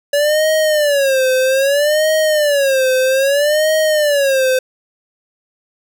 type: tone with vibrato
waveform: square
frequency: 569 Hz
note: C#5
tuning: 45 cents sharp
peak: -12 dBFS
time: 0.13-4.59 s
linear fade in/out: 5 ms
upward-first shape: sine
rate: 0.62 Hz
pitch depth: 170 cents each way
effects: none